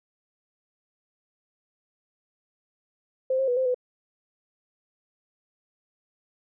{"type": "tone with pitch steps", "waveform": "sine", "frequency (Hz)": [521, 533, 490.5, 520, 499.6], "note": ["C5", "C5", "B4", "C5", "B4"], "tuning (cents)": [-7, 32, -12, -11, 20], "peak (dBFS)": -21, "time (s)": [3.3, 3.745], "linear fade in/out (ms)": 5, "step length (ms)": 89, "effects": []}